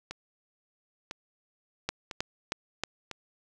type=two click trains; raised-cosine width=0.2 ms; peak=-12 / -20 dBFS; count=4 / 4; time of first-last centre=1.89-2.836 / 0.11-3.113 s; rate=3.17 / 0.999 Hz; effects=none